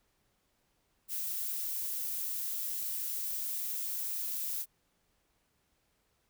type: noise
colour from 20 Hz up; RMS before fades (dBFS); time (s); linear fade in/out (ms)
violet; -36; 1.08-4.66; 50
effects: pink hiss -75 dBFS RMS until 6.29 s